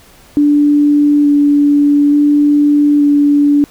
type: tone with vibrato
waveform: sine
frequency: 290.7 Hz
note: D4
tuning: 18 cents flat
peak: -6 dBFS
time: 0.37-3.64 s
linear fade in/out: 0 ms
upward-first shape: square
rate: 0.57 Hz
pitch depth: 9 cents each way
effects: pink hiss -43 dBFS RMS until 3.7 s